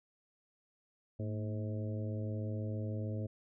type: harmonic tone with a mistuned harmonic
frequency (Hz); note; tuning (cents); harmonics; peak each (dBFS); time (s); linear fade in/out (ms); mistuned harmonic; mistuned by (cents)
106.4; G#2; +42; 1 / 2 / 3 / 4 / 5 / 6; -36 / -43 / -47 / -49 / -47 / -52; 1.19-3.27; 10; 2; +84
effects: none